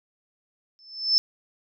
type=tone with exponential growth; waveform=sine; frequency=5274 Hz; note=E8; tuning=in tune; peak=-13 dBFS; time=0.79-1.18 s; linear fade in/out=0 ms; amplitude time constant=83 ms; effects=none